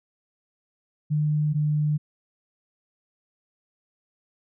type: tone pair in turn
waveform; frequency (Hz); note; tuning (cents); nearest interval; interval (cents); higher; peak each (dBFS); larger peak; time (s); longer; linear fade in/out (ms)
sine; 150.8 / 150.05; D3 / D3; +46 / +38; unison; 8; first; -20; neither; 1.1-1.54 / 1.54-1.98; neither; 20
effects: none